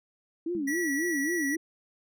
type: tone with vibrato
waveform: sine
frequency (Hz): 311.7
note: D#4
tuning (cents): +3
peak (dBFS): -28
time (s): 0.46-1.57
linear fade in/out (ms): 5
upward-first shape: sine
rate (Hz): 3.7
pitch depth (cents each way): 230
type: tone with exponential decay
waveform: sine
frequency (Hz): 207.7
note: G#3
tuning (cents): 0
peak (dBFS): -34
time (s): 0.55-0.91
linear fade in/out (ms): 0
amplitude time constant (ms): 77
type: tone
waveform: square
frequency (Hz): 1939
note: B6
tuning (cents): -32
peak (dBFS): -30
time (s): 0.67-1.56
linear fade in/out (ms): 10
effects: none